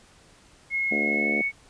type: tone with pitch glide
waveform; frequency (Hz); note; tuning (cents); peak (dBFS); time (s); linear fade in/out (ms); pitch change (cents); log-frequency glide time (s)
sine; 2166 to 2217; C#7 to C#7; -41 to 0; -23; 0.7-1.52; 50; +41; 1.03-1.38
type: harmonic tone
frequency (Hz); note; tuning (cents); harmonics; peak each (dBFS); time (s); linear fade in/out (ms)
72.5; D2; -22; 3 / 4 / 5 / 6 / 7 / 8 / 9 / 10; -30 / -32 / -34 / -36 / -37 / -38 / -39 / -40; 0.91-1.42; 5
effects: pink hiss -55 dBFS RMS until 1.69 s + resampled to 22050 Hz